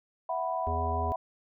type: chord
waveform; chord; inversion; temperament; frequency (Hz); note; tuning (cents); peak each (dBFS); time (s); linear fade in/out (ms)
sine; E suspended second; none; equal; 659.3 / 740 / 987.8; E5 / F#5 / B5; 0 / 0 / 0; -33; 0.29-1.16; 5
type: harmonic tone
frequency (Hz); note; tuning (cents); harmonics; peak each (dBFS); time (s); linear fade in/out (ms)
82.41; E2; 0; 1 / 3 / 5 / 7 / 8; -31 / -41 / -38 / -45 / -42; 0.67-1.12; 0
effects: none